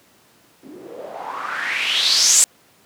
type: noise with low-pass filter sweep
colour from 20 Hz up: blue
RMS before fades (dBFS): -20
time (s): 0.63-2.44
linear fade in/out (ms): 0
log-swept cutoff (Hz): 260 to 8100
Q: 4.8
effects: pink hiss -54 dBFS RMS until 2.85 s + high-pass 150 Hz 12 dB/octave

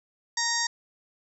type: harmonic tone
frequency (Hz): 932.3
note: A#5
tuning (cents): 0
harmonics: 1 / 2 / 4 / 5 / 6 / 7 / 8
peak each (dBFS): -33 / -30 / -36 / -32 / -31 / -33 / -34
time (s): 0.37-0.67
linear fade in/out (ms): 5
effects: none

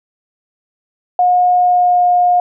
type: tone with pitch glide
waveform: sine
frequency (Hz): 720 to 713.8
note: F#5 to F5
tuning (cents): -47 to +38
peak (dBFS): -8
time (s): 1.19-2.4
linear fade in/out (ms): 2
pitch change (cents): -15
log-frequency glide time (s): 1.55-2.05
effects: none

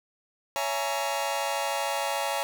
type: chord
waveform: sawtooth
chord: A# half-diminished seventh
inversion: first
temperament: just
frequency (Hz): 559.4 / 671.3 / 839.1 / 932.3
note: C#5 / E5 / G#5 / A#5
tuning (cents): +16 / +31 / +18 / 0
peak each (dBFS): -28 / -30 / -27 / -30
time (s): 0.56-2.43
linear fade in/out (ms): 0
effects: none

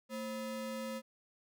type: ring-modulated tone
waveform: square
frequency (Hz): 378.8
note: F#4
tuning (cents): +41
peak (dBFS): -36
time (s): 0.09-1.02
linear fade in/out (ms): 50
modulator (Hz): 153
effects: none

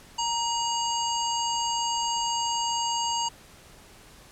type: harmonic tone with a mistuned harmonic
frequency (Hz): 932.3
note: A#5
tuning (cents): 0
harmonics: 1 / 3 / 5 / 7 / 8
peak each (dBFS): -27 / -32 / -34 / -35 / -36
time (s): 0.18-3.29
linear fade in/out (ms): 10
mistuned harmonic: 3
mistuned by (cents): +50
effects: pink hiss -51 dBFS RMS until 4.31 s + low-pass 12000 Hz 12 dB/octave

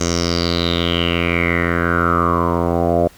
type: tone with low-pass filter sweep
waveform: 10% pulse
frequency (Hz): 85.7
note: F2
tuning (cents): -32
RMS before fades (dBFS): -17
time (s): 0-3.08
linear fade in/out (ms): 10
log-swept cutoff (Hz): 6400 to 630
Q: 7.3
effects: pink hiss -46 dBFS RMS until 3.17 s

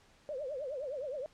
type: tone with vibrato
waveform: sine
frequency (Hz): 554.4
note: C#5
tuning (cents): 0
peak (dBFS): -36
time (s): 0.29-1.26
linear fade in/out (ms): 0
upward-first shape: triangle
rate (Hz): 9.6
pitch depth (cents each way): 220
effects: pink hiss -64 dBFS RMS until 1.33 s + low-pass 7000 Hz 12 dB/octave

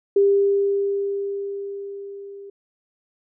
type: tone with level ramp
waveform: sine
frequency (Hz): 398.8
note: G4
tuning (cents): +30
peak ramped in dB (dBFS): -12 to -36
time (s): 0.16-2.5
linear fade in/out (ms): 5
effects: none

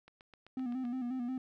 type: click train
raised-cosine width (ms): 0.3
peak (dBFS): -39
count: 7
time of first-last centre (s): 0.08-0.852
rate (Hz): 7.77
type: tone with vibrato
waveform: triangle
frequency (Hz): 250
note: B3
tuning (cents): +21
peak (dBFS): -32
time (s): 0.57-1.38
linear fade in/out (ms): 2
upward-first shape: square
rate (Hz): 5.6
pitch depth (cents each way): 63
effects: none

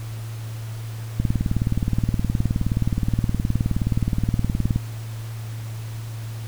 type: click train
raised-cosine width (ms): 5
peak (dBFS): -8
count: 69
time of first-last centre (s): 1.2-4.76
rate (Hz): 19.1
effects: added 112 Hz sine -29 dBFS peak until 6.47 s + pink hiss -43 dBFS RMS until 6.47 s

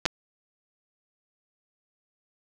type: clicks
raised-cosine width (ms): 0.2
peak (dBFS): -6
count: 2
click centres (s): 0.055 / 0.061
effects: none

